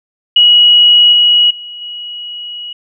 sine tone with level steps, 2911 Hz, F#7, 29 cents flat, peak -3 / -5 / -25 / -22 dBFS, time 0.36-2.73 s, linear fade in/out 5 ms, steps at 1.12 / 1.5 / 1.81 s, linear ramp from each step 10 ms, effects none

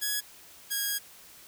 5% pulse tone pair in turn, 1672 / 1641.4 Hz, G#6 / G#6, +11 / -21 cents, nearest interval unison, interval 32 cents, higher first, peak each -17 / -17 dBFS, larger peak neither, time 0.01-0.21 / 0.7-0.99 s, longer second, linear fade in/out 20 ms, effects white hiss -52 dBFS RMS until 1.47 s

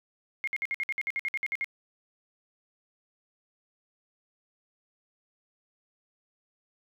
sine tone bursts, 2142 Hz, C7, 40 cents sharp, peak -27 dBFS, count 14, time 0.44-1.644 s, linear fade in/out 0 ms, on 34 ms, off 56 ms, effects none

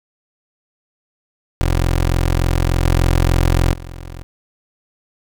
20% pulse tone with level steps, 43.41 Hz, F1, 10 cents flat, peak -9 / -7 / -25 dBFS, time 1.61-4.23 s, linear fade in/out 0 ms, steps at 2.85 / 3.73 s, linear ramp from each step 2 ms, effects none

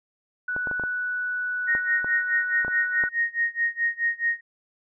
sine tone, 1480 Hz, F#6, in tune, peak -25 dBFS, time 0.48-3.09 s, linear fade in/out 5 ms
clicks, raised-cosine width 1 ms, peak -20 dBFS, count 10, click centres 0.564 / 0.672 / 0.713 / 0.797 / 0.837 / 1.751 / 2.045 / 2.648 / 2.681 / 3.038 s
sine tone with tremolo, 1864.7 Hz, A#6, in tune, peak -19 dBFS, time 1.67-4.41 s, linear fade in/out 20 ms, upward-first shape sine, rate 4.7 Hz, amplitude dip 95%
effects none

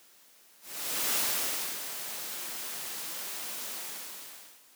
white noise with ADSR envelope, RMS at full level -28 dBFS, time 0.61-4.64 s, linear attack 540 ms, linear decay 650 ms, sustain -10 dB, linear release 920 ms, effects white hiss -59 dBFS RMS until 4.75 s + high-pass 200 Hz 12 dB/octave

